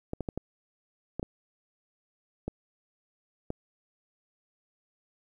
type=clicks; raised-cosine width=2 ms; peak=-19 dBFS; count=8; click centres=0.134 / 0.207 / 0.288 / 0.376 / 1.196 / 1.229 / 2.48 / 3.504 s; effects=10-bit